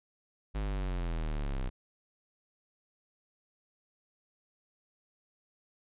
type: linear sweep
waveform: square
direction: down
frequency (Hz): 52.4 to 30.87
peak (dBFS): -32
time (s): 0.54-1.7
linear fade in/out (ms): 20
effects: resampled to 8000 Hz